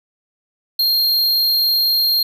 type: tone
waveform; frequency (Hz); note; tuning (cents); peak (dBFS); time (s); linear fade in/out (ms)
square; 4214; C8; +12; -14; 0.79-2.23; 5
effects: none